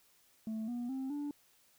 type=tone with pitch steps; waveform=sine; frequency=220 / 241.3 / 264.7 / 290.3 Hz; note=A3 / B3 / C4 / D4; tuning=0 / -40 / +20 / -20 cents; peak=-33 dBFS; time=0.47-1.31 s; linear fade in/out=2 ms; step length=210 ms; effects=tanh soft clip ceiling -35 dBFS + white hiss -68 dBFS RMS until 1.78 s